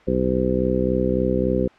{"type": "harmonic tone", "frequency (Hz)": 63.6, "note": "C2", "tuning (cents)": -48, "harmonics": [1, 2, 3, 4, 5, 6, 7, 8], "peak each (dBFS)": [-28, -30, -24, -26, -28, -24, -33, -24], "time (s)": [0.07, 1.68], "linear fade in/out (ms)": 10, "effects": ["white hiss -50 dBFS RMS until 1.78 s", "low-pass 2000 Hz 12 dB/octave"]}